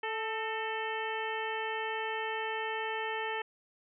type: harmonic tone with a mistuned harmonic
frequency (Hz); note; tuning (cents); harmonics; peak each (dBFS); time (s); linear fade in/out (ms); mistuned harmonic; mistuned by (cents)
440; A4; 0; 1 / 2 / 3 / 4 / 5 / 6 / 7; -38 / -37 / -44 / -39 / -44 / -43 / -45; 0.03-3.42; 5; 4; +40
effects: none